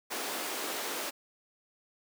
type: high-pass noise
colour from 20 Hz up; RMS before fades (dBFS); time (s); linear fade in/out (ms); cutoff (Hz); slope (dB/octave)
pink; -36; 0.1-1.11; 20; 300; 24
effects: none